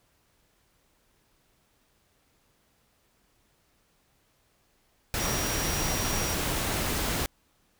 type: tone in noise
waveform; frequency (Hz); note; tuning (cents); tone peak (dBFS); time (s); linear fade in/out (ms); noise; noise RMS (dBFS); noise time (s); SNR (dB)
sine; 5690; F8; +31; -35; 5.2-6.34; 0; pink; -29; 5.14-7.26; -9
effects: pink hiss -68 dBFS RMS until 7.79 s